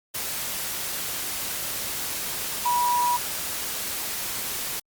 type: tone in noise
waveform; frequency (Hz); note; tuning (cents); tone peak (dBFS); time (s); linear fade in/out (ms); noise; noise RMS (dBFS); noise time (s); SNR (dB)
sine; 972; B5; -28; -20; 2.65-3.17; 10; white; -30; 0.14-4.8; +7
effects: Opus 48 kbps